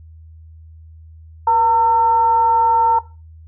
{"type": "tone with frequency modulation", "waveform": "sine", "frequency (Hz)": 912, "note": "A#5", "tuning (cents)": -38, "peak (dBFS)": -10, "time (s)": [1.47, 2.99], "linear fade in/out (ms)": 5, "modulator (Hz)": 430, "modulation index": 0.27, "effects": ["noise-tail reverb RT60 0.3 s tail -18 dB re dry", "added 80 Hz sine -38 dBFS peak until 3.47 s"]}